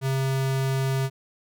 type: tone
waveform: square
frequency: 133.9 Hz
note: C3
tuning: 40 cents sharp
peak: -23 dBFS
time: 0.01-1.1 s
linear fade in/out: 50 ms
effects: none